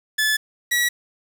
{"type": "tone pair in turn", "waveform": "sawtooth", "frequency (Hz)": [1729, 1930.8], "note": ["A6", "B6"], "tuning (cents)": [-31, -40], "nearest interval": "major second", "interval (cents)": 191, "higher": "second", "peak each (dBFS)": -14, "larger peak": "neither", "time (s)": [[0.18, 0.37], [0.71, 0.89]], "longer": "first", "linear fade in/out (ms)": 10, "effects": ["7-bit"]}